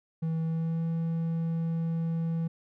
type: tone with pitch glide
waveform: triangle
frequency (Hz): 162.1 to 164.84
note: E3 to E3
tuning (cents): -29 to 0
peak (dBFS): -25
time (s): 0.22-2.48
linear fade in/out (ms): 10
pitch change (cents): +29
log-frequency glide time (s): 0.43-0.84
effects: none